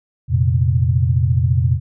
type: chord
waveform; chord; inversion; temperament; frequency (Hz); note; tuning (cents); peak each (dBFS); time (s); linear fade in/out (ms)
sine; F suspended fourth; none; just; 87.31 / 116.41 / 130.96; F2 / Bb2 / C3; 0 / -2 / +2; -17; 0.28-1.8; 50
effects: none